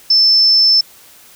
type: tone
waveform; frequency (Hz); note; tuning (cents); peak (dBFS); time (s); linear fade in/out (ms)
sine; 5290; E8; +5; -7; 0.1-0.81; 5
effects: white hiss -43 dBFS RMS until 1.35 s